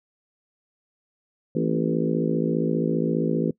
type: harmonic tone with a mistuned harmonic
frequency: 55 Hz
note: A1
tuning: in tune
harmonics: 3 / 4 / 5 / 6 / 7 / 8 / 9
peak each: -26 / -27 / -28 / -29 / -29 / -30 / -31 dBFS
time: 1.55-3.51 s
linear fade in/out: 5 ms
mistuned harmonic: 4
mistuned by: +53 cents
effects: noise-tail reverb RT60 0.1 s tail -21 dB re dry